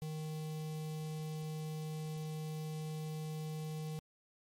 square tone with notch filter, 155.56 Hz, D#3, in tune, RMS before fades -41 dBFS, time 0.02-3.99 s, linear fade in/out 0 ms, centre 1500 Hz, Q 0.85, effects MP3 64 kbps

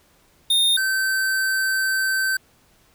square tone pair in turn, 3660 / 1545.1 Hz, A#7 / G6, -32 / -25 cents, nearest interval octave + minor third, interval 1493 cents, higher first, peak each -16 / -20 dBFS, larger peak first, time 0.5-0.77 / 0.77-2.37 s, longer second, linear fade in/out 5 ms, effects pink hiss -58 dBFS RMS until 2.94 s

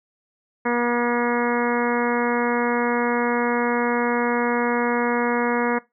harmonic tone, 240 Hz, B3, 49 cents flat, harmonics 1 / 2 / 3 / 4 / 5 / 6 / 7 / 8 / 9, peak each -24 / -24 / -31 / -26 / -31 / -31 / -30 / -33 / -32 dBFS, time 0.65-5.79 s, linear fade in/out 10 ms, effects noise-tail reverb RT60 0.2 s tail -21 dB re dry

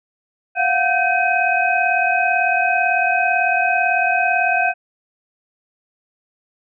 sine tone cluster, 699 / 737 / 1547 / 2523 Hz, F5 / F#5 / G6 / D#7, +1 / -7 / -23 / +23 cents, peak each -20 dBFS, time 0.55-4.74 s, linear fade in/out 50 ms, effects none

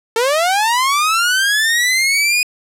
sawtooth linear sweep, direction up, 440 to 2489 Hz, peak -9 dBFS, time 0.16-2.43 s, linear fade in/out 2 ms, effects low-pass 12000 Hz 12 dB/octave

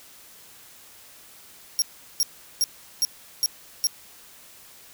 sawtooth tone bursts, 5588 Hz, F8, in tune, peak -16 dBFS, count 6, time 1.79-3.87 s, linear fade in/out 0 ms, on 30 ms, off 380 ms, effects white hiss -49 dBFS RMS until 4.93 s

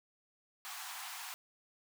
pink high-pass noise, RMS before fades -45 dBFS, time 0.65-1.34 s, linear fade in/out 0 ms, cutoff 720 Hz, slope 96 dB/octave, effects none

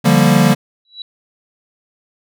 square chord, G minor seventh, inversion second, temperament equal, 146.83 / 174.61 / 196 / 233.1 Hz, D3 / F3 / G3 / Bb3, 0 / 0 / 0 / 0 cents, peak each -15 dBFS, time 0.04-0.55 s, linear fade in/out 20 ms
sine tone with exponential growth, 3922 Hz, B7, 13 cents flat, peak -22 dBFS, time 0.85-1.02 s, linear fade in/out 2 ms, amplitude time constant 35 ms
effects none

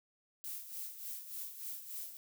violet noise with tremolo, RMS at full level -42 dBFS, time 0.44-2.17 s, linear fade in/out 0 ms, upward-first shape sine, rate 3.4 Hz, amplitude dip 65%, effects none

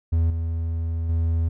triangle tone with level steps, 82.4 Hz, E2, in tune, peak -15 / -21 / -17 dBFS, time 0.12-1.49 s, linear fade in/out 10 ms, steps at 0.3 / 1.09 s, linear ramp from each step 5 ms, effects none

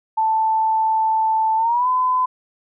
sine tone with pitch glide, 882 to 1013.2 Hz, A5 to B5, +4 to +44 cents, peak -15 dBFS, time 0.17-2.26 s, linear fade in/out 10 ms, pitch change +240 cents, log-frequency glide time 1.57-1.88 s, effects none

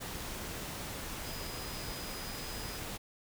sine tone in noise, 4978 Hz, D#8, in tune, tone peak -48 dBFS, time 1.24-2.79 s, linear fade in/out 20 ms, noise pink, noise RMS -41 dBFS, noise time 0-2.98 s, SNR -10 dB, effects none

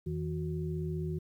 sine tone cluster, 85.3 / 160.2 / 366.2 Hz, F2 / E3 / F#4, -40 / -49 / -18 cents, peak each -38 / -34 / -39 dBFS, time 0.06-1.19 s, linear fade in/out 10 ms, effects 11-bit

